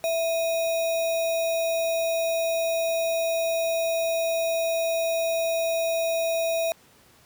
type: tone with sample-and-hold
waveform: sine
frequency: 660 Hz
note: E5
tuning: 2 cents sharp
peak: -22 dBFS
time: 0.04-6.72 s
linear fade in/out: 0 ms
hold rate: 3150 Hz
effects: pink hiss -56 dBFS RMS until 7.25 s + high-pass 80 Hz 12 dB/octave